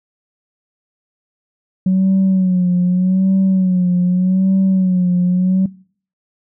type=tone with vibrato; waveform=sine; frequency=185 Hz; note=F#3; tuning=in tune; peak=-9 dBFS; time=1.86-5.66 s; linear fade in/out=5 ms; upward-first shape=sine; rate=0.83 Hz; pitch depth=63 cents each way; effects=noise-tail reverb RT60 0.5 s tail -22 dB re dry + tanh soft clip ceiling -8 dBFS